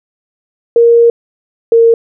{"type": "tone pair in turn", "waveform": "sine", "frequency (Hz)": [467.8, 460.3], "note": ["A#4", "A#4"], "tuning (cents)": [6, -22], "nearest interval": "unison", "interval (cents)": 28, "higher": "first", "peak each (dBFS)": -3, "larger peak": "neither", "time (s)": [[0.76, 1.1], [1.72, 1.94]], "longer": "first", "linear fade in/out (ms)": 2, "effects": []}